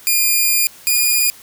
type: tone pair in turn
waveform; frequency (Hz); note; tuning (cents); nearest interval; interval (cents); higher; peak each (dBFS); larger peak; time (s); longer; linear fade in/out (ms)
5% pulse; 2419 / 2441; D#7 / D#7; -49 / -34; unison; 15; second; -3; neither; 0.07-0.67 / 0.87-1.3; first; 0
effects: white hiss -42 dBFS RMS until 1.42 s